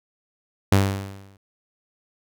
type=tone with exponential decay; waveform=sawtooth; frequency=98 Hz; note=G2; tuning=in tune; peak=-8 dBFS; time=0.72-1.37 s; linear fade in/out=5 ms; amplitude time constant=140 ms; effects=none